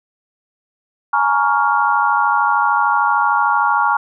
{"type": "chord", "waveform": "sine", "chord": "Bb minor seventh", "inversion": "third", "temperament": "just", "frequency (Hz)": [839.1, 932.3, 1118.8, 1398.5], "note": ["Ab5", "Bb5", "Db6", "F6"], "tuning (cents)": [18, 0, 16, 2], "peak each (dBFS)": -18, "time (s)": [1.13, 3.97], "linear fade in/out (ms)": 5, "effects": []}